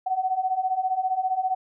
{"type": "beating tone pair", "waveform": "sine", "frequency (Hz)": [740, 755], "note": ["F#5", "F#5"], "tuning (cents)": [0, 35], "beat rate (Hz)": 15, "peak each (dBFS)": [-27, -24], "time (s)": [0.06, 1.55], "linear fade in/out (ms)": 10, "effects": []}